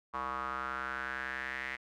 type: tone with band-pass filter sweep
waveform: square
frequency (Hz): 65.41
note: C2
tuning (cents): 0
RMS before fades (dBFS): -38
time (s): 0.13-1.77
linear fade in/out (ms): 20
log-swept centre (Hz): 1100 to 2000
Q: 5.3
effects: none